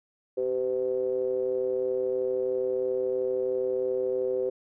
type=ring-modulated tone; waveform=triangle; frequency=61.5 Hz; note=B1; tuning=7 cents flat; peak=-20 dBFS; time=0.37-4.5 s; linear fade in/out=10 ms; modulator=447 Hz; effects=none